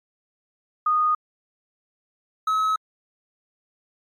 sine / triangle tone pair in turn, 1235 / 1284.5 Hz, D#6 / E6, -13 / -45 cents, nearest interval minor second, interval 68 cents, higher second, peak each -17 dBFS, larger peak neither, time 0.86-1.15 / 2.47-2.76 s, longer neither, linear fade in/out 5 ms, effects MP3 64 kbps

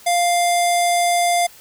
square tone with low-pass filter, 698.5 Hz, F5, in tune, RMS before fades -17 dBFS, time 0.06-1.47 s, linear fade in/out 10 ms, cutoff 9900 Hz, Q 2.6, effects white hiss -45 dBFS RMS until 1.6 s

